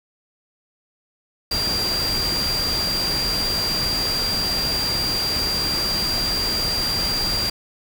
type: tone in noise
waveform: sine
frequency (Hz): 4743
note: D8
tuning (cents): +16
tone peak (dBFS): -21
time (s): 1.51-7.5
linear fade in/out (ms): 5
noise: pink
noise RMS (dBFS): -27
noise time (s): 1.51-7.5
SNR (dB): +3
effects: none